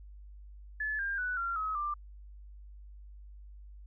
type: tone with pitch steps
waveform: sine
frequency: 1725 / 1600.2 / 1484.5 / 1377.1 / 1277.4 / 1185 Hz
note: A6 / G6 / F#6 / F6 / D#6 / D6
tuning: -35 / +35 / +5 / -25 / +45 / +15 cents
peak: -31 dBFS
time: 0.8-1.94 s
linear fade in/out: 5 ms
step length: 190 ms
effects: added 50 Hz sine -47 dBFS peak until 3.86 s